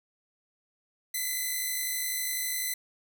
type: tone pair together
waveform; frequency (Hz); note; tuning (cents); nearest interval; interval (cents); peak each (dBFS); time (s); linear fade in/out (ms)
5% pulse; 1990 / 2042; B6 / C7; +13 / -43; unison; 44; -22; 1.14-2.74; 5
effects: none